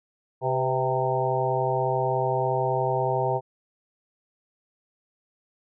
harmonic tone with a mistuned harmonic, 130.81 Hz, C3, in tune, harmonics 1 / 3 / 4 / 5 / 6 / 7, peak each -29 / -29 / -29 / -29 / -29 / -29 dBFS, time 0.41-3.41 s, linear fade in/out 50 ms, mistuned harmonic 4, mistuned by -56 cents, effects none

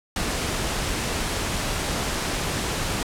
pink noise, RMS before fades -26 dBFS, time 0.16-3.03 s, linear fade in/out 2 ms, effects low-pass 10000 Hz 12 dB/octave

